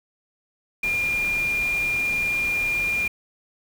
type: tone in noise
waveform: sine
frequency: 2406 Hz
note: D7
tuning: 41 cents sharp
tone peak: -21 dBFS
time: 0.83-3.08 s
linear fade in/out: 5 ms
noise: pink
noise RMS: -36 dBFS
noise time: 0.83-3.08 s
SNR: +12 dB
effects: none